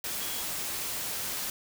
sine tone in noise, 3322 Hz, G#7, in tune, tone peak -42 dBFS, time 0.21-0.42 s, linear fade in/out 2 ms, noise white, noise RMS -34 dBFS, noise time 0.04-1.5 s, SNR -11 dB, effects none

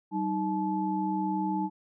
sine tone cluster, 191.7 / 311 / 864 Hz, G3 / D#4 / A5, -38 / -1 / -32 cents, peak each -31 dBFS, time 0.11-1.7 s, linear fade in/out 50 ms, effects none

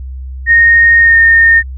sine tone with pitch glide, 1853 to 1830.7 Hz, A#6 to A#6, -11 to -32 cents, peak -3 dBFS, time 0.46-1.63 s, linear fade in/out 50 ms, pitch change -21 cents, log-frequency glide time 0.99-1.17 s, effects added 65 Hz sine -21 dBFS peak until 1.77 s

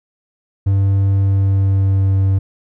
triangle tone with pitch glide, 98 to 96.59 Hz, G2 to G2, 0 to -25 cents, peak -9 dBFS, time 0.66-2.39 s, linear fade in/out 10 ms, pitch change -25 cents, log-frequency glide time 1.11-2.17 s, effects none

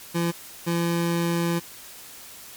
25% pulse tone pair in turn, 170 / 170 Hz, F3 / F3, -46 / -46 cents, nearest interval unison, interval 0 cents, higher neither, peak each -18 dBFS, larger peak neither, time 0.14-0.32 / 0.66-1.6 s, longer second, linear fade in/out 20 ms, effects white hiss -43 dBFS RMS until 2.56 s + MP3 96 kbps

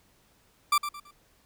40% pulse tone with echo, 1174.7 Hz, D6, in tune, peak -19 dBFS, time 0.72-0.78 s, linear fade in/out 5 ms, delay 110 ms, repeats 3, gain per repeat -10 dB, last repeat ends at 1.11 s, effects pink hiss -64 dBFS RMS until 1.45 s

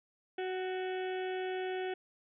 harmonic tone with a mistuned harmonic, 372.2 Hz, F#4, 10 cents sharp, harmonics 1 / 2 / 4 / 5 / 6 / 7 / 8 / 9, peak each -35 / -41 / -47 / -49 / -51 / -52 / -53 / -54 dBFS, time 0.38-1.94 s, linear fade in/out 5 ms, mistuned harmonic 5, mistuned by -25 cents, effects none

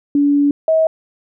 sine tone pair in turn, 286.5 / 640.2 Hz, D4 / D#5, -43 / +49 cents, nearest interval octave + major second, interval 1392 cents, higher second, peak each -10 dBFS, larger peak neither, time 0.15-0.51 / 0.68-0.87 s, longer first, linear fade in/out 2 ms, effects none

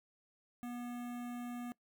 square tone with notch filter, 242.4 Hz, B3, 32 cents flat, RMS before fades -43 dBFS, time 0.63-1.72 s, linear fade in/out 0 ms, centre 4700 Hz, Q 0.78, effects noise-tail reverb RT60 0.1 s tail -22 dB re dry

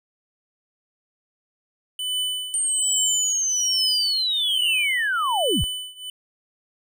square tone with tremolo, 3000 Hz, F#7, 23 cents sharp, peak -22 dBFS, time 1.99-6.1 s, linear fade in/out 2 ms, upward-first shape triangle, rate 1.2 Hz, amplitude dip 95%
sine linear sweep, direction down, 8870 to 36.09 Hz, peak -20 dBFS, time 2.54-5.64 s, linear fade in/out 0 ms
effects none

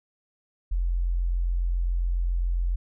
sine tone, 43.65 Hz, F1, in tune, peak -22 dBFS, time 0.71-2.76 s, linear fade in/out 10 ms, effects none

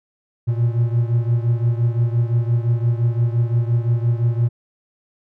triangle beating tone pair, 116.54 / 122.34 Hz, A#2 / B2, 0 / -16 cents, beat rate 5.8 Hz, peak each -15 / -19 dBFS, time 0.47-4.49 s, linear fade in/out 20 ms, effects none

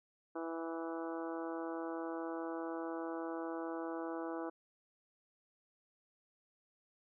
harmonic tone with a mistuned harmonic, 164.81 Hz, E3, in tune, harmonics 2 / 3 / 4 / 5 / 6 / 7 / 8 / 9, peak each -41 / -45 / -47 / -49 / -51 / -52 / -53 / -54 dBFS, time 0.35-4.5 s, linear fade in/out 10 ms, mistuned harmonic 8, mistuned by -18 cents, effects none

